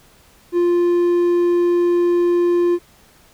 triangle tone, 349.2 Hz, F4, in tune, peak -11 dBFS, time 0.52-2.79 s, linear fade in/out 50 ms, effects pink hiss -51 dBFS RMS until 3.33 s

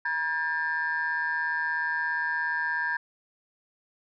sine tone cluster, 956 / 1614 / 1771 Hz, A#5 / G#6 / A6, +43 / -50 / +11 cents, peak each -32 / -27 / -31 dBFS, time 0.05-2.97 s, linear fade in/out 5 ms, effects tanh soft clip ceiling -19 dBFS

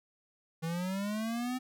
square linear sweep, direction up, 160.1 to 257.7 Hz, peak -33 dBFS, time 0.62-1.59 s, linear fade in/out 20 ms, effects none

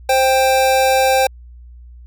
square tone pair together, 526 / 788.1 Hz, C5 / G5, +9 / +9 cents, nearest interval perfect fifth, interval 700 cents, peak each -15 dBFS, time 0.09-1.27 s, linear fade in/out 5 ms, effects added 60 Hz sine -36 dBFS peak until 2.06 s

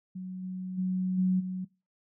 sine tone with level steps, 185.1 Hz, F#3, 1 cent sharp, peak -35 / -33 / -26 / -22 / -31 dBFS, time 0.15-1.65 s, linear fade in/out 10 ms, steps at 0.42 / 0.77 / 1.17 / 1.39 s, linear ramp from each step 20 ms, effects noise-tail reverb RT60 0.3 s tail -23 dB re dry

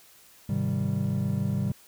triangle chord, Ab major seventh, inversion none, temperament equal, 103.83 / 130.81 / 155.56 / 196 Hz, Ab2 / C3 / Eb3 / G3, 0 / 0 / 0 / 0 cents, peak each -29 / -28 / -30 / -27 dBFS, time 0.49-1.72 s, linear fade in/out 5 ms, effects white hiss -55 dBFS RMS until 1.87 s

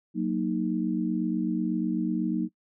sine chord, D# minor, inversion first, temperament equal, 185 / 233.1 / 311.1 Hz, F#3 / A#3 / D#4, 0 / 0 / 0 cents, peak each -29 dBFS, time 0.14-2.49 s, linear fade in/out 50 ms, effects noise-tail reverb RT60 0.1 s tail -23 dB re dry

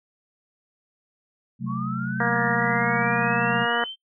sine chord, F# diminished, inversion second, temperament equal, 130.81 / 185 / 220 Hz, C3 / F#3 / A3, 0 / 0 / 0 cents, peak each -30 dBFS, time 1.59-3.67 s, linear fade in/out 50 ms
sine linear sweep, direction up, 1073 to 3143 Hz, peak -31 dBFS, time 1.66-3.96 s, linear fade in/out 50 ms
harmonic tone, 236.3 Hz, A#3, 24 cents sharp, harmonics 1 / 2 / 3 / 4 / 5 / 6 / 7 / 8, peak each -34 / -29 / -29 / -29 / -30 / -28 / -28 / -30 dBFS, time 2.2-3.84 s, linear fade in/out 2 ms
effects noise-tail reverb RT60 0.1 s tail -21 dB re dry

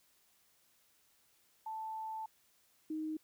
sine tone pair in turn, 880 / 312.2 Hz, A5 / D#4, 0 / +6 cents, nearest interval octave + tritone, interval 1794 cents, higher first, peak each -39 / -36 dBFS, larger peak second, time 1.66-2.26 / 2.9-3.17 s, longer first, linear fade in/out 5 ms, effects white hiss -71 dBFS RMS until 3.23 s

